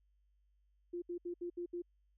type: tone bursts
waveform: sine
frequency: 349.4 Hz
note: F4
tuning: 1 cent sharp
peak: -38 dBFS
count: 6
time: 0.93-1.821 s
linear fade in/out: 10 ms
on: 91 ms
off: 69 ms
effects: added 50 Hz sine -70 dBFS peak until 2.17 s